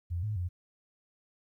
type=tone with pitch steps; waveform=sine; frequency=86.6 / 106.5 / 89 Hz; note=F2 / G#2 / F2; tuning=-14 / +44 / +33 cents; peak=-30 dBFS; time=0.1-0.49 s; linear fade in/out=20 ms; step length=130 ms; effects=12-bit